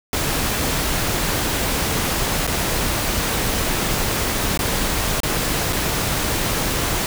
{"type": "noise with dropouts", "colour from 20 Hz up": "pink", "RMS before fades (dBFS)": -21, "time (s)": [0.13, 7.06], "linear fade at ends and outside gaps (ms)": 1, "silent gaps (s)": [[2.468, 2.475], [4.575, 4.591], [5.203, 5.233], [5.726, 5.73]], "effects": []}